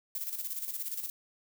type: noise with tremolo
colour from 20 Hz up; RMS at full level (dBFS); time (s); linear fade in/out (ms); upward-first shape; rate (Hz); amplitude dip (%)
violet; -35; 0.15-1.1; 2; square; 17; 60
effects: none